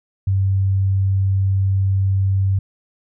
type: tone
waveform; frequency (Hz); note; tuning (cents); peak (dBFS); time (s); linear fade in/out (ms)
sine; 96.7; G2; -23; -14; 0.27-2.59; 5
effects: none